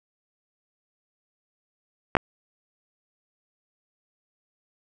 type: clicks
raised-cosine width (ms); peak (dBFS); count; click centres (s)
0.5; -4; 2; 2.152 / 2.168
effects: none